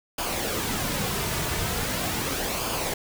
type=noise with flanger; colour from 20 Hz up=pink; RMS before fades=-28 dBFS; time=0.18-2.94 s; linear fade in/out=5 ms; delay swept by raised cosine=0.51 to 3.81 ms; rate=0.4 Hz; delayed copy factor=-0.5; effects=none